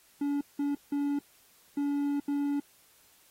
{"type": "tone bursts at uneven times", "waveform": "triangle", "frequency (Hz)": 285.6, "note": "D4", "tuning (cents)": -48, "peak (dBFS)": -25, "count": 5, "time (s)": [[0.21, 0.41], [0.59, 0.75], [0.92, 1.19], [1.77, 2.2], [2.28, 2.6]], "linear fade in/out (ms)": 5, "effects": ["white hiss -62 dBFS RMS until 3.3 s", "AAC 48 kbps"]}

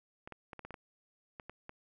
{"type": "clicks", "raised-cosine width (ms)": 0.5, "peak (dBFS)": -30, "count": 10, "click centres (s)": [0.275, 0.323, 0.532, 0.593, 0.65, 0.707, 0.742, 1.398, 1.496, 1.694], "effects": []}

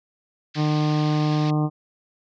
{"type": "band-pass noise", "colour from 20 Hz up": "white", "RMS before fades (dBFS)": -38, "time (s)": [0.54, 1.51], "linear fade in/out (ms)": 10, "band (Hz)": [1500, 5200], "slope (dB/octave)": 48}
{"type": "harmonic tone", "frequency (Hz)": 151.6, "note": "D#3", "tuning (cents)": -45, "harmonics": [1, 2, 3, 4, 5, 6, 7, 8], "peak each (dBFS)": [-20, -24, -34, -35, -32, -40, -36, -39], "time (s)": [0.55, 1.7], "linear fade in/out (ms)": 50}
{"effects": []}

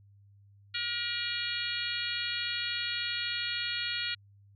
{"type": "harmonic tone", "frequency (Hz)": 476.5, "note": "A#4", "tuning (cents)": 38, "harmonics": [3, 4, 5, 6, 7, 8, 9], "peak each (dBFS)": [-39, -40, -39, -38, -39, -41, -38], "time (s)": [0.74, 4.15], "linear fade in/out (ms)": 10, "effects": ["added 100 Hz sine -56 dBFS peak until 4.55 s"]}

